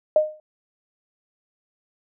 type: tone with exponential decay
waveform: sine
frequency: 615 Hz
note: D#5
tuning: 20 cents flat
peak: -10 dBFS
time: 0.16-0.4 s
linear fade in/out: 2 ms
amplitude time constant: 51 ms
effects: none